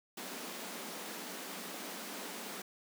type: high-pass noise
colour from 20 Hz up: pink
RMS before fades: -44 dBFS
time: 0.17-2.62 s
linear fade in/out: 5 ms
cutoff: 180 Hz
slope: 96 dB/octave
effects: none